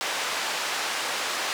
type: band-pass noise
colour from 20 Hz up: pink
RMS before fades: -29 dBFS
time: 0.01-1.53 s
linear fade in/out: 0 ms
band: 730 to 6700 Hz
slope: 12 dB/octave
effects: none